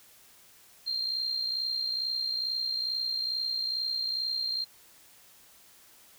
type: tone with amplitude modulation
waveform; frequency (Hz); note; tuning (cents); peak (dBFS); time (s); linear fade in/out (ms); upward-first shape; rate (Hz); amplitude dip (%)
sine; 4186; C8; 0; -26; 0.86-4.65; 20; sine; 62.3; 55
effects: white hiss -57 dBFS RMS until 6.18 s